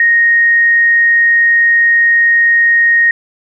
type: tone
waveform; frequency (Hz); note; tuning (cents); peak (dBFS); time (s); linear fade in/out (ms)
sine; 1864.7; A#6; 0; -6; 0-3.11; 2
effects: none